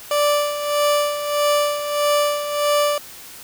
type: tone with tremolo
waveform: 30% pulse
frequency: 586 Hz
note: D5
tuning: 4 cents flat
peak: -12 dBFS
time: 0.11-2.98 s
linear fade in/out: 2 ms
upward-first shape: sine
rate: 1.6 Hz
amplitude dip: 65%
effects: white hiss -39 dBFS RMS until 3.43 s